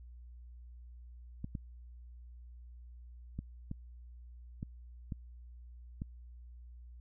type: clicks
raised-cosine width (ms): 5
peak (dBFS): -26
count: 7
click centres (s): 1.444 / 1.552 / 3.39 / 3.714 / 4.629 / 5.122 / 6.019
effects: added 60 Hz sine -49 dBFS peak until 7 s